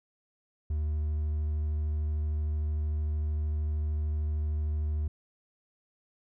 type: tone with hard clipping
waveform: triangle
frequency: 76.1 Hz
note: D#2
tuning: 38 cents flat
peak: -28 dBFS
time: 0.7-5.08 s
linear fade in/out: 5 ms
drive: 5 dB
effects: none